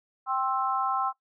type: chord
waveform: sine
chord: C major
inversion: second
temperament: equal with one note detuned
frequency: 784 / 1055.6 / 1318.5 Hz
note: G5 / C6 / E6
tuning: 0 / +15 / 0 cents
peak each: -29 / -29 / -29 dBFS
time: 0.26-1.13 s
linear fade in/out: 50 ms
effects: noise-tail reverb RT60 0.1 s tail -17 dB re dry